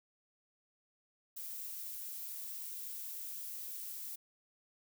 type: noise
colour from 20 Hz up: violet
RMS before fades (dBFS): -44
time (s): 1.36-4.16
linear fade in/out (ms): 10
effects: none